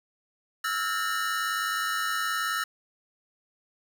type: tone cluster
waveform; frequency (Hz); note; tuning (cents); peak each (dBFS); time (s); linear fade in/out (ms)
square; 1310 / 1409 / 1630 / 1816 / 2923; E6 / F6 / G#6 / A#6 / F#7; -11 / +15 / -33 / -46 / -22; -31 / -34 / -40 / -33 / -39; 0.64-2.64; 5
effects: none